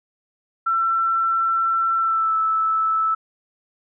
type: tone with pitch glide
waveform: sine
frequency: 1344 to 1311.8 Hz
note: E6 to E6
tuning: +33 to -9 cents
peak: -17 dBFS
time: 0.66-3.15 s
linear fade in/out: 10 ms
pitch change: -42 cents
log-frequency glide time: 1.98-2.36 s
effects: none